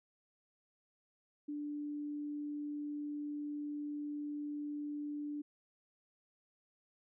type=tone; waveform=sine; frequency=293.9 Hz; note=D4; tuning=1 cent sharp; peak=-38 dBFS; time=1.48-5.42 s; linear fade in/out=10 ms; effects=none